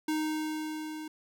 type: tone with level ramp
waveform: square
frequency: 310 Hz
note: D#4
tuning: 6 cents flat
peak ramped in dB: -28 to -39 dBFS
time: 0.08-1.08 s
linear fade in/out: 5 ms
effects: none